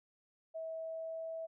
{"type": "tone with pitch glide", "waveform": "sine", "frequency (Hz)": [647, 651.5], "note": ["E5", "E5"], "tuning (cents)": [-32, -20], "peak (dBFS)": -39, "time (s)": [0.54, 1.47], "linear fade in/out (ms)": 20, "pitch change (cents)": 12, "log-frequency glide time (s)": [0.71, 1.31], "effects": []}